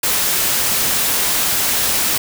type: noise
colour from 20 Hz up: white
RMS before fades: -17 dBFS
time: 0.03-2.18 s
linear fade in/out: 5 ms
effects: none